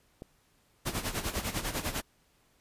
clicks, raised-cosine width 2 ms, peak -28 dBFS, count 3, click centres 0.221 / 0.952 / 1.145 s
pink noise with tremolo, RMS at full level -31 dBFS, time 0.85-2.02 s, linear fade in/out 20 ms, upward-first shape sine, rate 10 Hz, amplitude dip 75%
effects pink hiss -68 dBFS RMS until 2.6 s + resampled to 32000 Hz

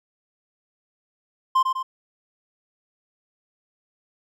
triangle tone with echo, 1046.5 Hz, C6, in tune, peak -13 dBFS, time 1.55-1.63 s, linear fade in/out 10 ms, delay 100 ms, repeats 2, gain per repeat -5 dB, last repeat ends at 1.83 s, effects none

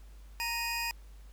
25% pulse tone pair together, 932.3 / 2489 Hz, A#5 / D#7, 0 / 0 cents, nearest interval octave + perfect fourth, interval 1700 cents, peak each -32 / -30 dBFS, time 0.4-0.91 s, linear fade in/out 0 ms, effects added 50 Hz sine -48 dBFS peak until 1.32 s + pink hiss -64 dBFS RMS until 1.32 s

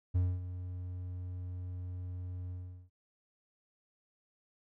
triangle tone with ADSR envelope, 90.3 Hz, F#2, 42 cents flat, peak -23 dBFS, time 0.14-2.9 s, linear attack 18 ms, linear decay 240 ms, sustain -13 dB, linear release 390 ms, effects none

